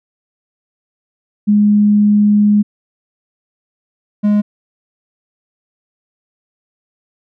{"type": "tone pair in turn", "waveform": ["sine", "triangle"], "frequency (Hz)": [207.7, 207.7], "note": ["G#3", "G#3"], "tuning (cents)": [0, 0], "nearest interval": "unison", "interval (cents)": 0, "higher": "neither", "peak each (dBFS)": -7, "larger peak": "neither", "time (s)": [[1.47, 2.63], [4.23, 4.42]], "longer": "first", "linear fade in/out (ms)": 20, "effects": []}